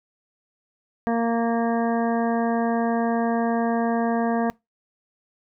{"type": "harmonic tone", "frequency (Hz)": 231.5, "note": "A#3", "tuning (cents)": -12, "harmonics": [1, 2, 3, 4, 5, 7, 8], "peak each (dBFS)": [-22, -27, -26, -33, -35, -36, -40], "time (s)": [1.07, 4.5], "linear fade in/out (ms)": 0, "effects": ["noise-tail reverb RT60 0.2 s tail -24 dB re dry"]}